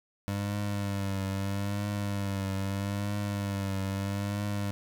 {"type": "tone with vibrato", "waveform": "25% pulse", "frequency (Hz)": 99.7, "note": "G2", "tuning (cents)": 30, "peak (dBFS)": -26, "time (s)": [0.28, 4.71], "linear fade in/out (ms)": 0, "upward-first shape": "triangle", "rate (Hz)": 0.78, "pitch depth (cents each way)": 57, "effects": []}